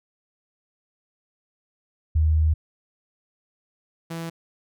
sine / sawtooth tone pair in turn, 78.2 / 165.7 Hz, D#2 / E3, +9 / +9 cents, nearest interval octave + minor second, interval 1300 cents, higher second, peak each -16 / -26 dBFS, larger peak first, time 2.15-2.54 / 4.1-4.3 s, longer first, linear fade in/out 10 ms, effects none

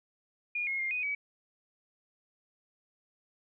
sine tone with pitch steps, 2432 / 2158 / 2117 / 2489 / 2277 Hz, D#7 / C#7 / C7 / D#7 / C#7, -40 / -47 / +20 / 0 / +46 cents, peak -30 dBFS, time 0.55-1.15 s, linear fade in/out 5 ms, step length 120 ms, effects none

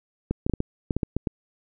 clicks, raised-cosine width 3 ms, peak -11 dBFS, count 10, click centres 0.31 / 0.465 / 0.497 / 0.537 / 0.604 / 0.908 / 0.966 / 1.032 / 1.166 / 1.272 s, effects none

